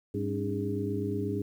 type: tone cluster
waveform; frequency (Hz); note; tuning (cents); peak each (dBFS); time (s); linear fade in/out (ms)
sine; 102.8 / 198.4 / 276.6 / 305 / 409.2; G#2 / G3 / C#4 / D#4 / G#4; -17 / +21 / -4 / -34 / -26; -34 / -36 / -36 / -36 / -34; 0.14-1.42; 5
effects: 10-bit